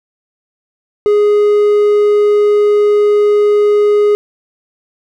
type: tone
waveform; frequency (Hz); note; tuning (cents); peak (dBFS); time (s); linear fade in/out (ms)
triangle; 415.3; G#4; 0; -5; 1.06-4.15; 0
effects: none